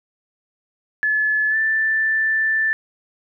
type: tone with pitch glide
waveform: sine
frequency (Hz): 1720 to 1766.3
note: A6 to A6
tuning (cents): -40 to +6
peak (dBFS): -16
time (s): 1.03-2.73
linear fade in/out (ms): 0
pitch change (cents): +46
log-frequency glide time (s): 1.5-1.56
effects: none